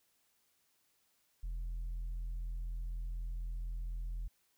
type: tone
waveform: sine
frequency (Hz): 42.05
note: E1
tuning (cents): +35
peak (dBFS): -34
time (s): 1.43-4.28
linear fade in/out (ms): 10
effects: tanh soft clip ceiling -36 dBFS + white hiss -75 dBFS RMS until 4.57 s